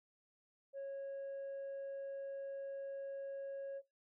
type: tone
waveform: sine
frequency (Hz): 550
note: C#5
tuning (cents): -14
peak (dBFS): -39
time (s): 0.73-3.82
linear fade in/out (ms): 50
effects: noise-tail reverb RT60 0.2 s tail -21 dB re dry + tanh soft clip ceiling -41 dBFS